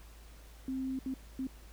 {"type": "tone bursts at uneven times", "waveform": "sine", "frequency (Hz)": 263, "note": "C4", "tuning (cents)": 9, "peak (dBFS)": -33, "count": 3, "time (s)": [[0.68, 0.99], [1.06, 1.14], [1.39, 1.47]], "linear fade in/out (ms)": 2, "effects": ["added 54 Hz sine -51 dBFS peak until 1.72 s", "pink hiss -59 dBFS RMS until 1.72 s"]}